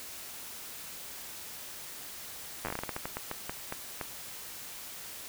slowing click train, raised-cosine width 0.5 ms, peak -19 dBFS, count 17, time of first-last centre 2.65-4.012 s, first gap 9 ms, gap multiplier 1.26, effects white hiss -44 dBFS RMS until 5.28 s

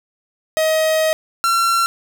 45% pulse tone pair in turn, 632 / 1360.2 Hz, D#5 / F6, +27 / -46 cents, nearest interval octave + minor second, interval 1327 cents, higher second, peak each -14 dBFS, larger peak neither, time 0.57-1.13 / 1.44-1.86 s, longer first, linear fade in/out 0 ms, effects none

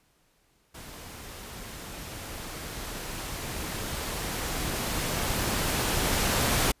pink noise with level ramp, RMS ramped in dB -44 to -24 dBFS, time 0.74-6.72 s, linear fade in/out 10 ms, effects pink hiss -67 dBFS RMS until 6.8 s + resampled to 32000 Hz

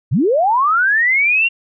sine linear sweep, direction up, 92.3 to 2794 Hz, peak -11 dBFS, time 0.11-1.49 s, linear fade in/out 20 ms, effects none

